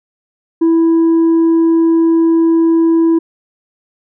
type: tone with tanh clipping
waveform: triangle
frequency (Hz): 329.6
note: E4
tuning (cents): 0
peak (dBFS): -8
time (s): 0.61-3.19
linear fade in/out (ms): 10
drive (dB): 7
effects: none